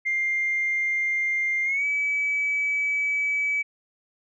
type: tone with pitch glide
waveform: sine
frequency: 2100 to 2290 Hz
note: C7 to D7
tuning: +6 to -44 cents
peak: -21 dBFS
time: 0.05-3.63 s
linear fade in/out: 20 ms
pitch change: +150 cents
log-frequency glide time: 1.64-1.85 s
effects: tanh soft clip ceiling -17 dBFS